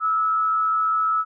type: tone with frequency modulation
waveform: sine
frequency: 1300 Hz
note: E6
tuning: 24 cents flat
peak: -18 dBFS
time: 0-1.25 s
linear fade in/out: 50 ms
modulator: 94.7 Hz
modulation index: 0.38
effects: none